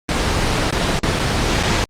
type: noise with dropouts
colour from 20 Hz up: pink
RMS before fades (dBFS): -17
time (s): 0.09-1.84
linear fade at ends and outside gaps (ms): 0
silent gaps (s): 0.708-0.725 / 0.99-1.033 / 1.19-1.195 / 1.628-1.635
effects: low-pass 6000 Hz 12 dB/octave + Opus 24 kbps